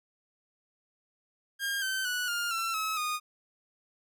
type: tone with pitch steps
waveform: sawtooth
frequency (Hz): 1613 / 1541.9 / 1474 / 1409.1 / 1347 / 1287.7 / 1230.9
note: G6 / G6 / F#6 / F6 / E6 / E6 / D#6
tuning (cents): +49 / -29 / -7 / +15 / +37 / -41 / -19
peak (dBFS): -26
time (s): 1.59-3.2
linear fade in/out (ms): 50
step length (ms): 230
effects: none